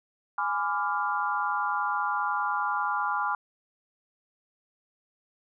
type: chord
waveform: sine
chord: G# diminished seventh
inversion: none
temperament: equal with one note detuned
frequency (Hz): 830.6 / 1004.5 / 1174.7 / 1396.9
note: G#5 / B5 / D6 / F6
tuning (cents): 0 / +29 / 0 / 0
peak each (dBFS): -31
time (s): 0.38-3.35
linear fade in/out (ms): 2
effects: none